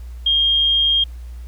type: tone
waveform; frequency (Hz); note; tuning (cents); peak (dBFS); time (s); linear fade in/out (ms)
sine; 3224; G7; +48; -13; 0.26-1.04; 5
effects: added 60 Hz sine -30 dBFS peak until 1.47 s + pink hiss -53 dBFS RMS until 1.47 s

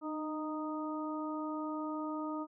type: harmonic tone with a mistuned harmonic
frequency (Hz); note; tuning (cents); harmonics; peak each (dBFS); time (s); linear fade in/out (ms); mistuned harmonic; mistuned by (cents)
310.1; D#4; -6; 1 / 2 / 3 / 4; -37 / -44 / -44 / -43; 0.01-2.47; 50; 1; -25
effects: none

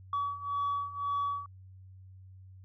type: beating tone pair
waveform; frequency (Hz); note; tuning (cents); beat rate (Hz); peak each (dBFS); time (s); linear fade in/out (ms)
sine; 1136 / 1137.9; C#6 / C#6; +42 / +45; 1.9; -34 / -31; 0.13-1.46; 2
effects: tanh soft clip ceiling -26 dBFS + added 94 Hz sine -49 dBFS peak until 2.64 s

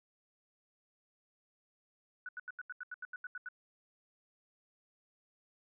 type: tone bursts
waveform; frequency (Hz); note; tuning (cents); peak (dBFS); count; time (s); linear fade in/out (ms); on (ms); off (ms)
sine; 1480; F#6; 0; -40; 12; 2.26-3.487; 2; 28; 81
effects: none

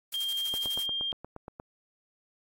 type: noise with tremolo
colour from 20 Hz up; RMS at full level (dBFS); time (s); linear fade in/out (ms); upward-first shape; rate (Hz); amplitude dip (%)
blue; -39; 0.12-0.86; 5; square; 12; 65
type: tone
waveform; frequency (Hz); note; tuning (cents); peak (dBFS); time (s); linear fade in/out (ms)
sine; 3200; G7; +35; -29; 0.14-1.12; 0
type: click train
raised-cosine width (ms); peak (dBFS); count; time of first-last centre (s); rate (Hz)
1; -27; 10; 0.54-1.599; 8.5
effects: AAC 48 kbps

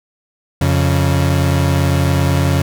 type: tone pair together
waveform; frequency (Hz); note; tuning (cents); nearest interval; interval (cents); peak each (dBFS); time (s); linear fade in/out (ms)
35% pulse; 87.9 / 138.37; F2 / C#3; +12 / -3; minor sixth; 785; -13; 0.61-2.62; 5
effects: none

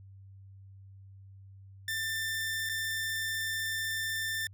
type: tone with dropouts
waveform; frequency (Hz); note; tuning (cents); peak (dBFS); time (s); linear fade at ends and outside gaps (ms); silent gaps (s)
sawtooth; 1784; A6; +23; -28; 1.88-4.47; 2; 2.691-2.695
effects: added 97 Hz sine -49 dBFS peak until 4.53 s

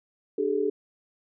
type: chord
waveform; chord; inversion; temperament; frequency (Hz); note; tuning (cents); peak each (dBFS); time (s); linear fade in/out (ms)
sine; D suspended fourth; none; equal with one note detuned; 293.7 / 392 / 431.2; D4 / G4 / A4; 0 / 0 / -35; -31 / -27 / -26; 0.38-0.7; 5
effects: none

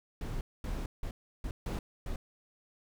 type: noise bursts at uneven times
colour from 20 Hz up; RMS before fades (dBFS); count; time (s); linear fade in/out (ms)
brown; -36; 6; 0.21-0.41 / 0.64-0.86 / 1.03-1.11 / 1.44-1.51 / 1.66-1.79 / 2.06-2.16; 2
effects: none

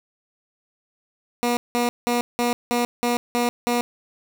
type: tone bursts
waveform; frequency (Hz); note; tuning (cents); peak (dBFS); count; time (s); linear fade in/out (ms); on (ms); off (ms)
15% pulse; 240.9; B3; -43; -13; 8; 1.43-3.81; 0; 140; 180
effects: none

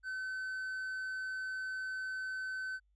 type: tone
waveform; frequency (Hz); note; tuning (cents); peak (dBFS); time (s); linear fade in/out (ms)
triangle; 1524; G6; -49; -35; 0.03-2.8; 50
effects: added 50 Hz sine -69 dBFS peak until 2.95 s + resampled to 24000 Hz

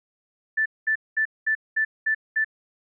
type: tone bursts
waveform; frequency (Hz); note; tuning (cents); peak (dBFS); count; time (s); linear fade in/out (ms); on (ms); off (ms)
sine; 1760; A6; 0; -19; 7; 0.57-2.446; 10; 88; 210
effects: none

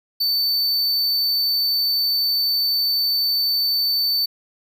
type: tone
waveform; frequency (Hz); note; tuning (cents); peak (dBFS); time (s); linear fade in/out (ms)
square; 4536; C#8; +39; -18; 0.2-4.26; 10
effects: none

